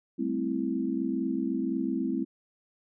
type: chord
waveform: sine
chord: A minor seventh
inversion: third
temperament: equal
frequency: 196 / 220 / 261.6 / 329.6 Hz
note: G3 / A3 / C4 / E4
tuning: 0 / 0 / 0 / 0 cents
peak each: -35 / -34 / -30 / -32 dBFS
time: 0.18-2.25 s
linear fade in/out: 20 ms
effects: none